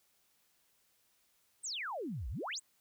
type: exponential two-way sweep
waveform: sine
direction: down then up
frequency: 8960 to 51.2 to 8960 Hz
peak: -37 dBFS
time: 1.63-2.6 s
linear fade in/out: 20 ms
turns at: 2.29 s
effects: white hiss -73 dBFS RMS until 2.8 s